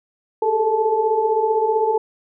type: tone cluster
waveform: sine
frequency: 402.7 / 430.2 / 445.8 / 871 Hz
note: G4 / A4 / A4 / A5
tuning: +47 / -39 / +23 / -18 cents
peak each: -27 / -23 / -19 / -20 dBFS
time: 0.42-1.98 s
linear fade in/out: 5 ms
effects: none